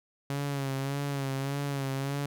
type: tone with vibrato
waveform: sawtooth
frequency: 138.59 Hz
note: C#3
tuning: in tune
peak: -26 dBFS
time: 0.3-2.26 s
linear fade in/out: 2 ms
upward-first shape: sine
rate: 1.7 Hz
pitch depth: 47 cents each way
effects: none